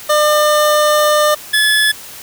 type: tone pair in turn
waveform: 25% pulse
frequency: 601 / 1716.7 Hz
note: D5 / A6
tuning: +40 / -43 cents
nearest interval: octave + tritone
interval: 1817 cents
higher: second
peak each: -6 dBFS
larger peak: neither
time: 0.09-1.35 / 1.53-1.92 s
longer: first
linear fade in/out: 10 ms
effects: white hiss -33 dBFS RMS until 2.22 s